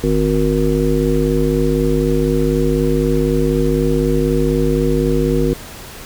harmonic tone, 52 Hz, G#1, 3 cents sharp, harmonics 1 / 3 / 5 / 7 / 9, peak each -19 / -19 / -19 / -19 / -19 dBFS, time 0.03-5.54 s, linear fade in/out 10 ms, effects pink hiss -34 dBFS RMS until 6.05 s

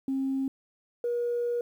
sine tone pair in turn, 268.3 / 478.9 Hz, C4 / A#4, +44 / +47 cents, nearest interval minor seventh, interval 1003 cents, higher second, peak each -25 dBFS, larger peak neither, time 0.08-0.48 / 1.04-1.61 s, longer second, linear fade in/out 2 ms, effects tanh soft clip ceiling -22 dBFS + 10-bit

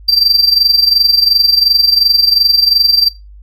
triangle tone with amplitude modulation, 4699 Hz, D8, in tune, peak -3 dBFS, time 0.08-3.09 s, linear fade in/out 10 ms, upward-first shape sine, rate 22.8 Hz, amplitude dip 70%, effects noise-tail reverb RT60 0.2 s tail -17 dB re dry + added 50 Hz sine -33 dBFS peak until 3.42 s

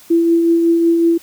sine tone with tremolo, 335.2 Hz, E4, 29 cents sharp, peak -8 dBFS, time 0.1-1.18 s, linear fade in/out 10 ms, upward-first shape triangle, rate 5.4 Hz, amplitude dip 35%, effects white hiss -44 dBFS RMS until 1.22 s

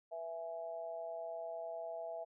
sine tone with amplitude modulation, 661 Hz, E5, 5 cents sharp, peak -37 dBFS, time 0.11-2.25 s, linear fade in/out 20 ms, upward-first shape sine, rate 171 Hz, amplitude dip 80%, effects none

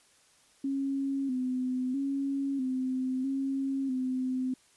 sine tone with pitch steps, 273.8 / 254.5 / 275.8 / 258.2 / 271 / 256.9 Hz, C#4 / C4 / C#4 / C4 / C#4 / C4, -21 / -48 / -9 / -23 / -39 / -32 cents, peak -28 dBFS, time 0.64-4.54 s, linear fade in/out 5 ms, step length 650 ms, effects white hiss -63 dBFS RMS until 4.76 s + resampled to 24000 Hz

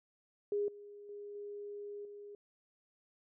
sine tone with level steps, 410 Hz, G#4, 22 cents flat, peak -31 / -49 / -44 / -42 / -47 dBFS, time 0.52-2.35 s, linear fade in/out 2 ms, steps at 0.68 / 1.09 / 1.35 / 2.05 s, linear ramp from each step 2 ms, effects none

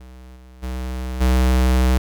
square tone with level steps, 63.4 Hz, B1, 46 cents sharp, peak -39 / -42 / -25 / -14 dBFS, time 0-1.98 s, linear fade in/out 5 ms, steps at 0.35 / 0.62 / 1.2 s, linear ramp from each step 20 ms, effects none

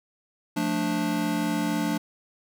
square chord, D minor, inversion first, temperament just, 176.2 / 220.2 / 293.7 Hz, F3 / A3 / D4, +16 / +2 / 0 cents, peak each -31 / -30 / -28 dBFS, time 0.56-1.98 s, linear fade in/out 10 ms, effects none

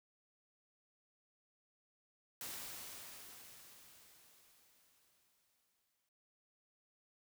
white noise with exponential decay, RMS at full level -45 dBFS, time 2.41-6.09 s, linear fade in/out 2 ms, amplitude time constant 800 ms, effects noise-tail reverb RT60 0.7 s tail -25 dB re dry

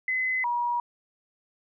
sine tone pair in turn, 2032 / 959 Hz, B6 / A#5, +49 / +49 cents, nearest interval octave + minor second, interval 1300 cents, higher first, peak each -24 dBFS, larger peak neither, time 0.08-0.44 / 0.44-0.8 s, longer neither, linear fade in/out 2 ms, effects none

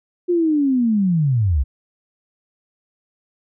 sine linear sweep, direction down, 359.9 to 59.5 Hz, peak -14 dBFS, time 0.28-1.64 s, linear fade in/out 20 ms, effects none

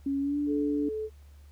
sine tone with pitch glide, 277 to 291.6 Hz, C#4 to D4, -1 to -12 cents, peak -26 dBFS, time 0.06-0.89 s, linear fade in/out 5 ms, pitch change +89 cents, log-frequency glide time 0.2-0.38 s
sine tone with tremolo, 433.3 Hz, A4, 27 cents flat, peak -30 dBFS, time 0.46-1.1 s, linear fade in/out 50 ms, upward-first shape sine, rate 2.4 Hz, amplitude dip 30%
effects added 72 Hz sine -49 dBFS peak until 1.51 s + pink hiss -65 dBFS RMS until 1.51 s

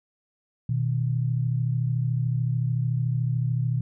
sine tone pair together, 121.91 / 155.56 Hz, B2 / D#3, -22 / 0 cents, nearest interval major third, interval 422 cents, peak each -23 / -28 dBFS, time 0.69-3.81 s, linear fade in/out 5 ms, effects none

